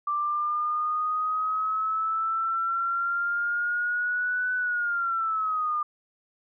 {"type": "exponential two-way sweep", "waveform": "sine", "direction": "up then down", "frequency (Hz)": [1174.7, 1499, 1201], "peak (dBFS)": -24, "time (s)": [0.07, 5.83], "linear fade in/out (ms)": 5, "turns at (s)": 4.55, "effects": []}